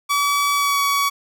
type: tone with pitch glide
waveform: sawtooth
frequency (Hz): 1143 to 1129.2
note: D6 to C#6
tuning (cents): -47 to +32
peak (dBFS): -13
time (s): 0.09-1.1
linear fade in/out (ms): 20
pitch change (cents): -21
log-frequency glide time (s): 0.55-0.79
effects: none